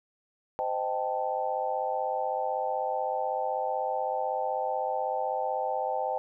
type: chord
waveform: sine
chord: A half-diminished seventh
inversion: first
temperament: equal with one note detuned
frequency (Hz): 517.2 / 622.3 / 784 / 880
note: C5 / Eb5 / G5 / A5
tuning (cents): -20 / 0 / 0 / 0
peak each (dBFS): -33 / -34 / -31 / -34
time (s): 0.59-6.18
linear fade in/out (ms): 0
effects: none